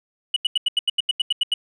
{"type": "tone bursts", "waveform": "sine", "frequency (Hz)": 2943, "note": "F#7", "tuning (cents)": -10, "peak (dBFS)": -13, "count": 12, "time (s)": [0.34, 1.54], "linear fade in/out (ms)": 5, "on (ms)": 23, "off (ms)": 84, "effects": ["tanh soft clip ceiling -15 dBFS"]}